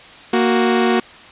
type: tone pair together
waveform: sawtooth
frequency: 233.1 / 370 Hz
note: A#3 / F#4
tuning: 0 / 0 cents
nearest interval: minor sixth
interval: 800 cents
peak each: -12 dBFS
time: 0.33-1 s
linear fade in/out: 5 ms
effects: white hiss -40 dBFS RMS until 1.31 s + resampled to 8000 Hz